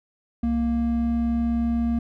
triangle tone pair together, 65.41 / 233.4 Hz, C2 / A#3, 0 / +2 cents, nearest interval octave + minor seventh, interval 2202 cents, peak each -26 / -19 dBFS, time 0.43-1.99 s, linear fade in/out 5 ms, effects none

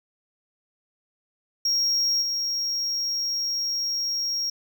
triangle tone with level steps, 5588 Hz, F8, in tune, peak -19 / -23 dBFS, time 1.65-4.5 s, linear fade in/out 5 ms, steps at 2.21 s, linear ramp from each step 20 ms, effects none

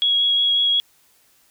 sine tone with vibrato, 3322 Hz, G#7, in tune, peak -15 dBFS, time 0.02-0.8 s, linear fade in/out 0 ms, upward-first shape triangle, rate 5.5 Hz, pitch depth 12 cents each way, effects white hiss -58 dBFS RMS until 1.5 s

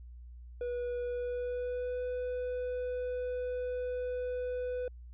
triangle tone with pitch glide, 487.2 to 498 Hz, B4 to B4, -24 to +14 cents, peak -31 dBFS, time 0.61-4.88 s, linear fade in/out 2 ms, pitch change +38 cents, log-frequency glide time 1.04-2.03 s, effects added 60 Hz sine -46 dBFS peak until 5.13 s + resampled to 8000 Hz

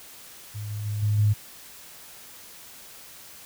sine tone with level steps, 105 Hz, G#2, 19 cents sharp, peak -31 / -29 / -26 / -20 / -17 dBFS, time 0.54-1.34 s, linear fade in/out 20 ms, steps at 0.7 / 0.85 / 1.02 / 1.18 s, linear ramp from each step 10 ms, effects white hiss -46 dBFS RMS until 3.45 s

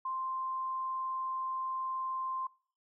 sine tone, 1046.5 Hz, C6, in tune, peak -33 dBFS, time 0.05-2.47 s, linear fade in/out 5 ms, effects noise-tail reverb RT60 0.5 s tail -23 dB re dry

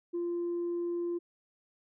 sine tone, 345.9 Hz, F4, 17 cents flat, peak -29 dBFS, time 0.13-1.19 s, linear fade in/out 20 ms, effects tanh soft clip ceiling -28 dBFS

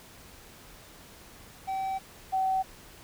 triangle / sine tone pair in turn, 769 / 760.6 Hz, G5 / F#5, -33 / +48 cents, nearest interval unison, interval 19 cents, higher first, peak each -27 / -24 dBFS, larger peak second, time 1.67-1.99 / 2.32-2.63 s, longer first, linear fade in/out 20 ms, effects pink hiss -51 dBFS RMS until 3.03 s

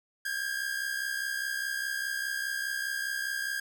45% pulse tone pair together, 1596.3 / 1661.2 Hz, G6 / G#6, +31 / 0 cents, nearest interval minor second, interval 69 cents, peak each -33 / -35 dBFS, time 0.25-3.6 s, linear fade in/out 5 ms, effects none

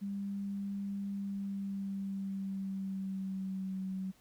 sine tone with pitch glide, 199.1 to 189.23 Hz, G3 to F#3, +27 to +39 cents, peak -35 dBFS, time 0.01-4.12 s, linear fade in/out 20 ms, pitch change -88 cents, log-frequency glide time 1.09-3.87 s, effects pink hiss -66 dBFS RMS until 4.2 s

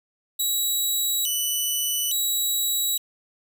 10% pulse tone with vibrato, 3398 Hz, G#7, 39 cents sharp, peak -15 dBFS, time 0.39-2.98 s, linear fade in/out 10 ms, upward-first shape square, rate 0.58 Hz, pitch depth 230 cents each way, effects none

